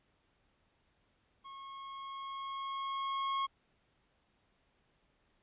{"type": "tone with level ramp", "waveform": "45% pulse", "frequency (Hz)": 1089, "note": "C#6", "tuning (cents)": -31, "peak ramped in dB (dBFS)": [-47, -31], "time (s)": [1.44, 3.47], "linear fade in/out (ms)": 20, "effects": ["pink hiss -74 dBFS RMS until 5.42 s", "resampled to 8000 Hz"]}